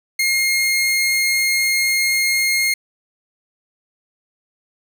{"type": "tone", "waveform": "sawtooth", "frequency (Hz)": 2137, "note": "C7", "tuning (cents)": 36, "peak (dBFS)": -12, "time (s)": [0.19, 2.74], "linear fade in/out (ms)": 5, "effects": []}